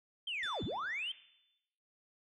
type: linear two-way sweep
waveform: sine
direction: down then up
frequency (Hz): 3220 to 62.6 to 3220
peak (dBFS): -35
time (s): 0.27-1.12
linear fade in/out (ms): 5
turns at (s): 0.64
type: tone with exponential decay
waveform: sine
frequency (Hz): 3520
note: A7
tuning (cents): 0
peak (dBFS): -35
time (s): 0.43-1.58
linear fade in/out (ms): 2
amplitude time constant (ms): 250
effects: noise-tail reverb RT60 0.8 s tail -18 dB re dry + tanh soft clip ceiling -31 dBFS